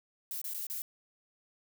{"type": "noise with dropouts", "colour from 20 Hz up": "violet", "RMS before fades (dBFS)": -38, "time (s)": [0.31, 0.82], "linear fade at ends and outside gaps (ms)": 1, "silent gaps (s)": [[0.416, 0.442], [0.537, 0.545], [0.668, 0.699]], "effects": []}